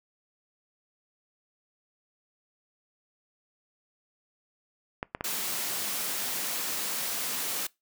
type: clicks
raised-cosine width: 0.5 ms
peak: -16 dBFS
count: 3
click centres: 5.029 / 5.149 / 5.209 s
type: high-pass noise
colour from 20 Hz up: white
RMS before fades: -32 dBFS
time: 5.24-7.67 s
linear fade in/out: 5 ms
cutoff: 150 Hz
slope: 24 dB/octave
effects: noise-tail reverb RT60 0.2 s tail -23 dB re dry